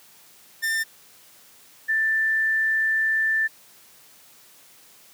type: tone pair in turn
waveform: 45% pulse / sine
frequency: 1795 / 1771.3 Hz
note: A6 / A6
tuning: +34 / +11 cents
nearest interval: unison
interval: 23 cents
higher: first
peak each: -22 / -19 dBFS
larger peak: second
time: 0.62-0.84 / 1.88-3.48 s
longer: second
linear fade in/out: 20 ms
effects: white hiss -52 dBFS RMS until 5.13 s + high-pass 100 Hz 12 dB/octave